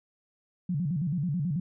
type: tone with vibrato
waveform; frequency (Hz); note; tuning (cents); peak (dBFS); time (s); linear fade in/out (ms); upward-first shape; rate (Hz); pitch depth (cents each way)
sine; 160; D#3; +49; -26; 0.69-1.6; 5; square; 9.2; 200
effects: none